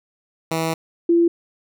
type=tone pair in turn; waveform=10% pulse / sine; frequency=162.4 / 339.9 Hz; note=E3 / F4; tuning=-26 / -47 cents; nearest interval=octave + minor second; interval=1279 cents; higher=second; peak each=-12 dBFS; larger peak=neither; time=0.51-0.74 / 1.09-1.28 s; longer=first; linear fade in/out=5 ms; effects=none